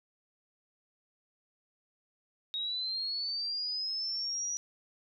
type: linear sweep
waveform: sine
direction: up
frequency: 3760 to 5840 Hz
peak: -32 dBFS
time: 2.54-4.57 s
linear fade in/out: 0 ms
effects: none